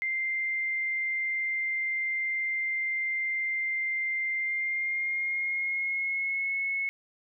sine tone with pitch glide, 2093 to 2191 Hz, C7 to C#7, 0 to -21 cents, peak -27 dBFS, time 0.02-6.89 s, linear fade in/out 0 ms, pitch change +79 cents, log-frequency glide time 4.37-6.56 s, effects none

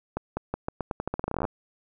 accelerating click train, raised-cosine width 1 ms, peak -14 dBFS, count 21, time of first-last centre 0.17-1.452 s, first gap 200 ms, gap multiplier 0.85, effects none

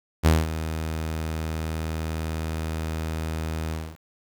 sawtooth tone with ADSR envelope, 79.7 Hz, D#2, 42 cents sharp, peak -10 dBFS, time 0.23-3.98 s, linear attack 31 ms, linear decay 200 ms, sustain -13 dB, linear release 260 ms, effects 8-bit

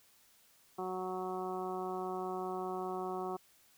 harmonic tone, 185 Hz, F#3, in tune, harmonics 1 / 2 / 3 / 4 / 5 / 6 / 7, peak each -46 / -39 / -51 / -41 / -48 / -45 / -50 dBFS, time 0.78-3.37 s, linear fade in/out 10 ms, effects white hiss -66 dBFS RMS until 3.77 s

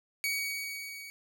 sawtooth tone with level ramp, 2254 Hz, C#7, 28 cents sharp, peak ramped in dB -25 to -40 dBFS, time 0.24-1.1 s, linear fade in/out 0 ms, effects none

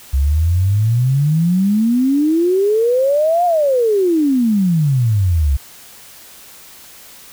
sine exponential two-way sweep, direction up then down, 65.41 to 720 to 65.41 Hz, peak -11 dBFS, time 0.13-5.57 s, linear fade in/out 10 ms, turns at 3.45 s, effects white hiss -40 dBFS RMS until 7.32 s

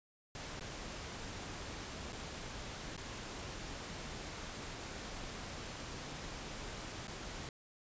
pink noise with dropouts, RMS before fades -45 dBFS, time 0.35-7.49 s, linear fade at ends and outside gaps 1 ms, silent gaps 0.596-0.608 / 2.124-2.129 / 2.966-2.977 / 7.072-7.08 s, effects resampled to 16000 Hz

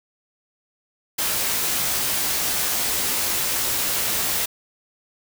white noise with comb filter, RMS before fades -23 dBFS, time 1.18-4.46 s, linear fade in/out 10 ms, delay 16 ms, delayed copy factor +0.5, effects none

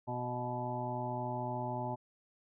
harmonic tone with a mistuned harmonic, 123.47 Hz, B2, in tune, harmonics 1 / 2 / 3 / 5 / 6 / 7 / 8, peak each -40 / -43 / -45 / -42 / -47 / -39 / -48 dBFS, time 0.07-1.96 s, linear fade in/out 20 ms, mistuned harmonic 6, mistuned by -32 cents, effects none

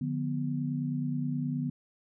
sine chord, B diminished, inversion first, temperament just, 148.16 / 177.8 / 246.9 Hz, D3 / F3 / B3, +16 / +31 / 0 cents, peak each -32 / -38 / -32 dBFS, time 0.01-1.7 s, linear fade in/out 5 ms, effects none

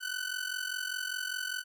sawtooth ring-modulated tone, 1500 Hz, F#6, 23 cents sharp, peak -27 dBFS, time 0-1.64 s, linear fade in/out 50 ms, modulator 22.5 Hz, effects none

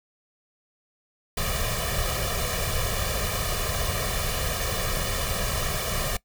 pink noise with comb filter, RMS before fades -27 dBFS, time 1.37-6.17 s, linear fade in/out 5 ms, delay 1.7 ms, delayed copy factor +0.8, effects noise-tail reverb RT60 0.1 s tail -21 dB re dry

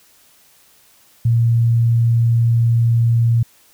sine tone, 116.54 Hz, A#2, in tune, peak -11 dBFS, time 1.25-3.43 s, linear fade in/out 5 ms, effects white hiss -52 dBFS RMS until 3.73 s

